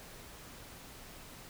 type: silence
effects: pink hiss -51 dBFS RMS until 1.49 s